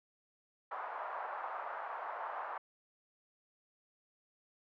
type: band-pass noise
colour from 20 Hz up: white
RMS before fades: -42 dBFS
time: 0.71-2.58 s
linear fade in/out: 5 ms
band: 680 to 1200 Hz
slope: 24 dB/octave
effects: none